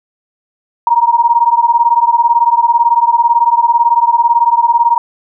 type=beating tone pair; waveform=sine; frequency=932.3 / 950.3 Hz; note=A#5 / A#5; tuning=0 / +33 cents; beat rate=18 Hz; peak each=-10 dBFS; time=0.87-4.98 s; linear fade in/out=2 ms; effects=none